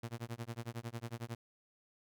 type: tone with tremolo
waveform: sawtooth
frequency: 117.3 Hz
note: A#2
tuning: 11 cents sharp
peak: -34 dBFS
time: 0.03-1.35 s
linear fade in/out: 5 ms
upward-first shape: sine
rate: 11 Hz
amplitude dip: 100%
effects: none